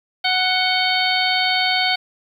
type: harmonic tone with a mistuned harmonic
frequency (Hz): 740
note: F#5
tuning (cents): 0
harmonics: 1 / 2 / 3 / 4 / 5 / 6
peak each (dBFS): -22 / -25 / -22 / -23 / -26 / -23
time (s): 0.24-1.96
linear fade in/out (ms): 10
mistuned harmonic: 4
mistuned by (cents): +81
effects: 8-bit